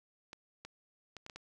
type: clicks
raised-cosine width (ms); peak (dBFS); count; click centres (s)
0.2; -29; 6; 0.331 / 0.65 / 1.167 / 1.264 / 1.298 / 1.36
effects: none